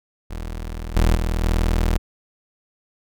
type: tone with level steps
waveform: 30% pulse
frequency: 40.47 Hz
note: E1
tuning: 31 cents flat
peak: -25 / -11 / -17 / -14 dBFS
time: 0.3-1.98 s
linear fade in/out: 10 ms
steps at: 0.95 / 1.15 / 1.43 s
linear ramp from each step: 10 ms
effects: none